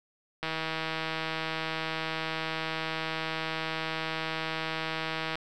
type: click train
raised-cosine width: 0.3 ms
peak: -16 dBFS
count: 789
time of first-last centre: 0.43-5.355 s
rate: 160 Hz
effects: none